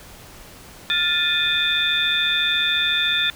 sine tone cluster, 1406 / 1759 / 2468 / 3411 / 3565 Hz, F6 / A6 / D#7 / G#7 / A7, +11 / -1 / -15 / +46 / +22 cents, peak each -28 / -24 / -26 / -28 / -20 dBFS, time 0.9-3.3 s, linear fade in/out 0 ms, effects pink hiss -43 dBFS RMS until 3.35 s

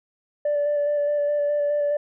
sine tone with vibrato, 584 Hz, D5, 10 cents flat, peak -18 dBFS, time 0.45-1.97 s, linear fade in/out 5 ms, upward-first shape square, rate 4.8 Hz, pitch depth 13 cents each way, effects tanh soft clip ceiling -17 dBFS

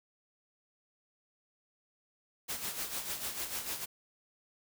white noise with tremolo, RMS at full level -36 dBFS, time 2.48-3.86 s, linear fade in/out 20 ms, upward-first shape sine, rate 6.7 Hz, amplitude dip 60%, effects none

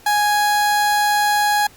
30% pulse tone, 830.6 Hz, G#5, in tune, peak -12 dBFS, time 0.06-1.67 s, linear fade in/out 5 ms, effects pink hiss -47 dBFS RMS until 1.76 s + Opus 48 kbps

